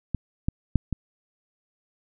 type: clicks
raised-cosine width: 5 ms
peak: -13 / -11 / -6 / -14 dBFS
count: 4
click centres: 0.147 / 0.485 / 0.757 / 0.927 s
effects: none